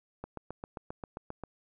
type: click train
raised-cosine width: 1 ms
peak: -25 dBFS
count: 10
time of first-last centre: 0.24-1.437 s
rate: 7.52 Hz
effects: none